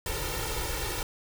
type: noise with comb filter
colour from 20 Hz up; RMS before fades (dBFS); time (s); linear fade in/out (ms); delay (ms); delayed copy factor
pink; -32; 0.06-1.03; 2; 2.2; +0.95
effects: none